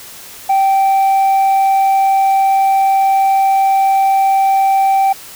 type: tone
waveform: sine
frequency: 778 Hz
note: G5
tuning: 13 cents flat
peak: -6 dBFS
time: 0.49-5.13 s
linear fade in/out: 10 ms
effects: tanh soft clip ceiling -8 dBFS + white hiss -34 dBFS RMS until 5.35 s